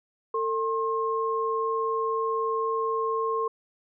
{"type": "tone pair together", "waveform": "sine", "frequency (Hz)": [449.5, 1069.1], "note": ["A4", "C6"], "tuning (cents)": [37, 37], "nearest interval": "octave + minor third", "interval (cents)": 1500, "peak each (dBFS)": -27, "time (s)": [0.34, 3.48], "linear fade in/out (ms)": 5, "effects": []}